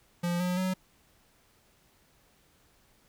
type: tone with pitch steps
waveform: square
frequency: 174.1 / 179.93 / 185.95 Hz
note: F3 / F#3 / F#3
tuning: -5 / -48 / +9 cents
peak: -28 dBFS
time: 0.23-0.74 s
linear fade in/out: 10 ms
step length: 170 ms
effects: pink hiss -65 dBFS RMS until 3.08 s